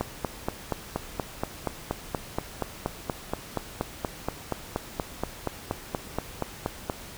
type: click train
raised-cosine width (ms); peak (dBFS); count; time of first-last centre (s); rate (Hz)
1; -12; 30; 0.01-6.898; 4.21
effects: pink hiss -43 dBFS RMS until 7.17 s